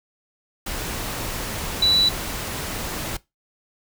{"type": "tone in noise", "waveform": "sine", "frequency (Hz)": 3951, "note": "B7", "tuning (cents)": 0, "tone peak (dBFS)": -14, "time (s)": [1.82, 2.09], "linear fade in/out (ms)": 5, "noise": "pink", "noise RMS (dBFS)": -29, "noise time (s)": [0.66, 3.17], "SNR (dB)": 12, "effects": ["noise-tail reverb RT60 0.2 s tail -20 dB re dry"]}